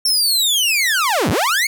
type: linear two-way sweep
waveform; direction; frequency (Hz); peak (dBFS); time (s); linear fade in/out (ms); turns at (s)
sawtooth; down then up; 5450 to 71 to 2246; -11; 0.05-1.67; 5; 1.3
effects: none